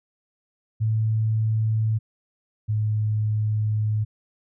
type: tone pair in turn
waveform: sine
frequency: 110 / 107.3 Hz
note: A2 / A2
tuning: 0 / -43 cents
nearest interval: unison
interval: 43 cents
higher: first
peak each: -19 / -20 dBFS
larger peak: first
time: 0.8-1.99 / 2.68-4.05 s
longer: second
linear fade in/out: 20 ms
effects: none

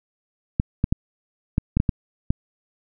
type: clicks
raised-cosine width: 5 ms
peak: -6 dBFS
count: 8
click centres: 0.599 / 0.841 / 0.925 / 1.581 / 1.77 / 1.801 / 1.892 / 2.305 s
effects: none

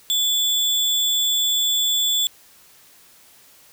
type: tone with sample-and-hold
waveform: sine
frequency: 3458 Hz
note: A7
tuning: 31 cents flat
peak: -17 dBFS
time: 0.1-2.27 s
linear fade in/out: 0 ms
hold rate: 11025 Hz
effects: white hiss -51 dBFS RMS until 3.72 s

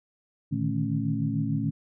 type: tone cluster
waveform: sine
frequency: 113.7 / 150.1 / 156.9 / 216.2 / 275 Hz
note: A#2 / D3 / D#3 / A3 / C#4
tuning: -43 / +38 / +15 / -30 / -14 cents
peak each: -31 dBFS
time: 0.51-1.71 s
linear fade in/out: 20 ms
effects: none

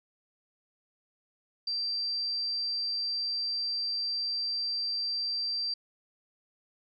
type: tone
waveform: sine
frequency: 4699 Hz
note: D8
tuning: in tune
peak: -29 dBFS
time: 1.67-5.74 s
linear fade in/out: 5 ms
effects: none

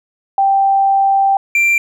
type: tone pair in turn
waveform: sine / triangle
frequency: 784 / 2362 Hz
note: G5 / D7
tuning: 0 / +9 cents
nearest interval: octave + perfect fifth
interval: 1909 cents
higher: second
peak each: -9 / -8 dBFS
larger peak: second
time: 0.38-1.37 / 1.55-1.78 s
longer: first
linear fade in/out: 2 ms
effects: none

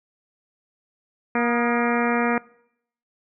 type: harmonic tone with a mistuned harmonic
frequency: 237.4 Hz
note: A#3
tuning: 32 cents sharp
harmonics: 1 / 2 / 3 / 4 / 5 / 6 / 7 / 8 / 9 / 10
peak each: -23 / -26 / -28 / -29 / -30 / -31 / -31 / -32 / -33 / -33 dBFS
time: 1.35-2.38 s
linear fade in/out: 2 ms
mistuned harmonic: 5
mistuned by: +66 cents
effects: noise-tail reverb RT60 0.7 s tail -22 dB re dry

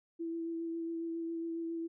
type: tone with vibrato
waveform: sine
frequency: 331.8 Hz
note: E4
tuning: 11 cents sharp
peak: -35 dBFS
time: 0.19-1.88 s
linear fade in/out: 20 ms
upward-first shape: sine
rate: 7.3 Hz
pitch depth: 14 cents each way
effects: none

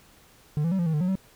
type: tone with pitch steps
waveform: triangle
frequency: 149.8 / 167.4 / 191.6 / 172.1 / 160.1 / 149.9 / 181.6 / 190.7 Hz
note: D3 / E3 / G3 / F3 / D#3 / D3 / F#3 / G3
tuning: +35 / +27 / -39 / -25 / +50 / +36 / -32 / -47 cents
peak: -20 dBFS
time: 0.57-1.154 s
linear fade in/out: 0 ms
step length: 73 ms
effects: pink hiss -56 dBFS RMS until 1.35 s

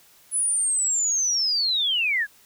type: linear sweep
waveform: sine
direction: down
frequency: 10160 to 1595 Hz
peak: -20 dBFS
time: 0.31-2.27 s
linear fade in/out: 50 ms
effects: white hiss -55 dBFS RMS until 2.45 s

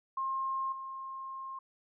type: tone with level steps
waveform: sine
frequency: 1066 Hz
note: C6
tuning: 32 cents sharp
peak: -31 / -39 dBFS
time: 0.17-1.59 s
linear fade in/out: 5 ms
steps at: 0.72 s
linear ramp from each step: 5 ms
effects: none

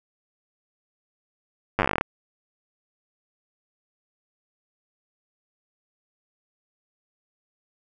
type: slowing click train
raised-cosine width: 0.5 ms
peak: -6 dBFS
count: 14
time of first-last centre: 1.79-2.011 s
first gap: 9 ms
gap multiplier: 1.1
effects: none

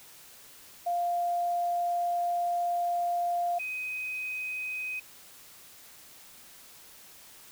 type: tone pair in turn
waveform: sine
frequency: 698.5 / 2513 Hz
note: F5 / D#7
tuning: 0 / +17 cents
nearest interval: octave + minor seventh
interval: 2217 cents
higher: second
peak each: -26 / -32 dBFS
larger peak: first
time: 0.86-3.59 / 3.59-5 s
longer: first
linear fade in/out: 10 ms
effects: white hiss -52 dBFS RMS until 7.51 s

